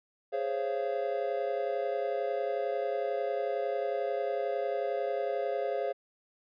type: chord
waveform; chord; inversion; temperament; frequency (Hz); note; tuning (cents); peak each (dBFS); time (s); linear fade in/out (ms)
triangle; Db major seventh; second; equal with one note detuned; 415.3 / 523.3 / 554.4 / 686.9; Ab4 / C5 / Db5 / F5; 0 / 0 / 0 / -29; -33; 0.32-5.93; 20
effects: resampled to 11025 Hz